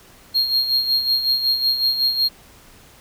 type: tone with tremolo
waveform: triangle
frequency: 4241 Hz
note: C8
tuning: 23 cents sharp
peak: -13 dBFS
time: 0.34-2.29 s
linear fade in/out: 20 ms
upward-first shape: sine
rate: 5.4 Hz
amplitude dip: 60%
effects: pink hiss -48 dBFS RMS until 3 s